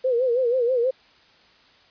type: tone with vibrato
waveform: sine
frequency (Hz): 493.9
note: B4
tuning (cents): 0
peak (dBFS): -18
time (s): 0.04-0.91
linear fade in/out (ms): 10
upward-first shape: sine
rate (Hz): 6.2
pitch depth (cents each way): 110
effects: white hiss -55 dBFS RMS until 1.9 s + resampled to 11025 Hz